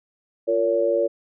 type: tone cluster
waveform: sine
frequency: 348.2 / 460.8 / 565 Hz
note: F4 / A#4 / C#5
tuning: -5 / -20 / +33 cents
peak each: -25 / -23 / -20 dBFS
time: 0.47-1.08 s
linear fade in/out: 20 ms
effects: none